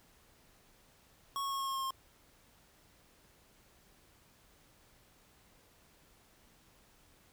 square tone with pitch steps, 1105 / 1098.6 / 1092.3 / 1086 / 1079.8 / 1073.5 / 1067.4 Hz, C#6 / C#6 / C#6 / C#6 / C#6 / C6 / C6, -6 / -16 / -26 / -36 / -46 / +44 / +34 cents, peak -35 dBFS, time 1.36-1.906 s, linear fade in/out 0 ms, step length 78 ms, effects pink hiss -65 dBFS RMS until 7.32 s

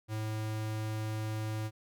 square tone, 108.7 Hz, A2, 21 cents flat, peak -34 dBFS, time 0.08-1.71 s, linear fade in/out 50 ms, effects none

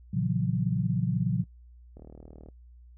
sine chord, F# dominant seventh, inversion first, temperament equal with one note detuned, 116.54 / 138.59 / 168.47 / 185 Hz, A#2 / C#3 / E3 / F#3, 0 / 0 / +38 / 0 cents, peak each -30 dBFS, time 0.13-1.44 s, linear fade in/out 10 ms
click train, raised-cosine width 2 ms, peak -34 dBFS, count 21, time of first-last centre 1.97-2.487 s, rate 38.7 Hz
effects noise-tail reverb RT60 0.1 s tail -22 dB re dry + added 60 Hz sine -49 dBFS peak until 2.97 s

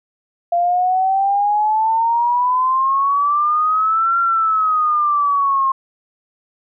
sine exponential two-way sweep, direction up then down, 687 to 1377 to 1064 Hz, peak -13 dBFS, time 0.52-5.72 s, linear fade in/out 5 ms, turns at 4.19 s, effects none

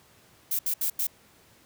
violet noise bursts at uneven times, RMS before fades -27 dBFS, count 4, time 0.51-0.59 / 0.66-0.74 / 0.81-0.9 / 0.99-1.07 s, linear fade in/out 5 ms, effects pink hiss -58 dBFS RMS until 1.65 s + high-pass 80 Hz 12 dB/octave

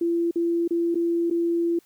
sine tone with dropouts, 339.3 Hz, F4, 50 cents flat, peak -20 dBFS, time 0.01-1.79 s, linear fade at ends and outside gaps 5 ms, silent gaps 0.311-0.357 / 0.678-0.707 / 0.946-0.954 / 1.301-1.309 s, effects white hiss -61 dBFS RMS until 1.85 s

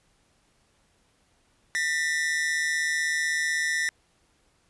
45% pulse tone pair together, 1800 / 1956 Hz, A6 / B6, +39 / -17 cents, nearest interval minor second, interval 144 cents, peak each -27 dBFS, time 1.75-3.89 s, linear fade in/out 0 ms, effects pink hiss -66 dBFS RMS until 4.69 s + resampled to 24000 Hz

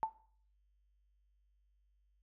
sine tone with exponential decay, 884 Hz, A5, 8 cents sharp, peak -26 dBFS, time 0.03-0.13 s, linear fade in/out 0 ms, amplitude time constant 20 ms, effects noise-tail reverb RT60 0.5 s tail -17 dB re dry + added 50 Hz sine -70 dBFS peak until 2.22 s

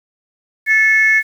sine tone pair together, 1746 / 2182 Hz, A6 / C#7, -14 / -28 cents, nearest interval major third, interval 386 cents, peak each -11 dBFS, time 0.66-1.23 s, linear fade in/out 50 ms, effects tanh soft clip ceiling -3 dBFS + 7-bit

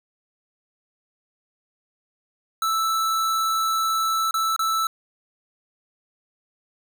square tone with dropouts, 1318.5 Hz, E6, in tune, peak -21 dBFS, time 2.62-4.87 s, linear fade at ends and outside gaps 2 ms, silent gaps 4.31-4.341 / 4.563-4.592 s, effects none

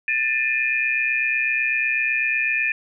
sine tone cluster, 1775 / 2431 / 2559 Hz, A6 / D#7 / D#7, +15 / -41 / +48 cents, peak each -24 / -21 / -27 dBFS, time 0.08-2.72 s, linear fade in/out 2 ms, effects none

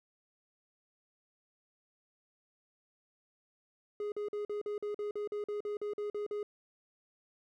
triangle tone bursts, 415.3 Hz, G#4, in tune, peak -32 dBFS, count 15, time 4-6.43 s, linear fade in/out 2 ms, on 120 ms, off 45 ms, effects none

